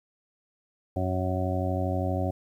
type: harmonic tone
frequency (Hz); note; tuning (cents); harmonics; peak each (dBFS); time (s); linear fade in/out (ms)
92.5; F#2; 0; 1 / 2 / 3 / 4 / 6 / 7 / 8; -28 / -35 / -33 / -37 / -34 / -35 / -35; 0.96-2.31; 5
effects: 10-bit